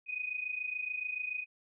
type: tone pair together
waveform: sine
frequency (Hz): 2471 / 2498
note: D#7 / D#7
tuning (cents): -13 / +6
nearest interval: unison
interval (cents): 19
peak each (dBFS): -39 / -36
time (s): 0.06-1.46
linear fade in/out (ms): 50
effects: none